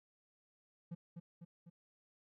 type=tone with echo; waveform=triangle; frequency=170.1 Hz; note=F3; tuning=45 cents flat; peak=-39 dBFS; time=0.91-0.95 s; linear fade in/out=10 ms; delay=250 ms; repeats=3; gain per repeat=-4 dB; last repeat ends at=1.7 s; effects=none